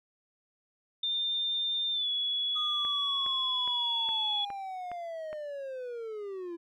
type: tone with pitch glide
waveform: sine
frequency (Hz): 3605 to 3383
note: A7 to G#7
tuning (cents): +41 to +31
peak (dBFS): -28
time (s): 1.03-4.45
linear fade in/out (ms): 5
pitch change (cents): -110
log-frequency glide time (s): 1.92-2.09
type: linear sweep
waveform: triangle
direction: down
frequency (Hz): 1244.5 to 333.5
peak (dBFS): -34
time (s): 2.55-6.57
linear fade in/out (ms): 20
type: click train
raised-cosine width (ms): 0.5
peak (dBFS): -29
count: 7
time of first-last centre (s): 2.85-5.329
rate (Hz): 2.42
effects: none